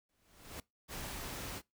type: noise with exponential growth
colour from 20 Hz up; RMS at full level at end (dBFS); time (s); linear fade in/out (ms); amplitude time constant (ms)
pink; -43; 0.09-0.6; 2; 110
type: noise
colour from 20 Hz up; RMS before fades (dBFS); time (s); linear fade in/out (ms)
pink; -43; 0.88-1.62; 50
effects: noise-tail reverb RT60 0.2 s tail -23 dB re dry